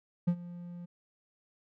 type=tone with ADSR envelope; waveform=triangle; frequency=174.61 Hz; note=F3; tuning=in tune; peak=-20 dBFS; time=0.27-0.86 s; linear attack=12 ms; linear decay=69 ms; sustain=-19 dB; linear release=14 ms; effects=none